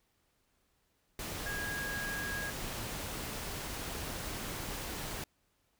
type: tone in noise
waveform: sine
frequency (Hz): 1642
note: G#6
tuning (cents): -20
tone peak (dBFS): -37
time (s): 1.46-2.5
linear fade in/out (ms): 2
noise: pink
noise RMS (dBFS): -40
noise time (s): 1.19-5.24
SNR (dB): 0
effects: pink hiss -75 dBFS RMS until 5.79 s